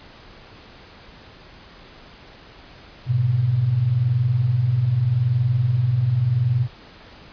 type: tone pair together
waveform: sine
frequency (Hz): 103.83 / 124.66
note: G#2 / B2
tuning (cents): 0 / +17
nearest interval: minor third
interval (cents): 317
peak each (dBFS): -24 / -17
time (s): 3.06-6.68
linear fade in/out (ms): 50
effects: pink hiss -45 dBFS RMS until 7.32 s + resampled to 11025 Hz